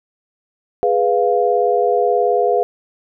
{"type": "chord", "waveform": "sine", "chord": "F diminished", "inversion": "first", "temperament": "equal", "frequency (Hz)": [415.3, 493.9, 698.5], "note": ["Ab4", "Cb5", "F5"], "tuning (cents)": [0, 0, 0], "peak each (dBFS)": -17, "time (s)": [0.83, 2.63], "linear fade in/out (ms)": 0, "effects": []}